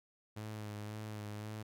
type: tone with vibrato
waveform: sawtooth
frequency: 106.1 Hz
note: G#2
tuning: 38 cents sharp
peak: -38 dBFS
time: 0.36-1.63 s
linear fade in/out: 10 ms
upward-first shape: sine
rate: 1.9 Hz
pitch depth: 31 cents each way
effects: none